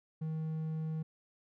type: tone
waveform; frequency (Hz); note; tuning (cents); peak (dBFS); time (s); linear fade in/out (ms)
triangle; 158.2; D#3; +29; -32; 0.21-1.03; 10
effects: none